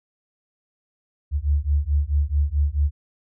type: beating tone pair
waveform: sine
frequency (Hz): 70.5 / 75.1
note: C#2 / D2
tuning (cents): +30 / +39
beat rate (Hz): 4.6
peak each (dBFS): -21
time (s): 1.31-2.91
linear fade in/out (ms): 50
effects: none